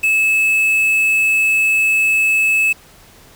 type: tone with quantisation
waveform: triangle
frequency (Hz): 2600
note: E7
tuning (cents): -24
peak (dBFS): -10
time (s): 0.03-2.73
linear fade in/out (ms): 10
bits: 5
effects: pink hiss -45 dBFS RMS until 3.35 s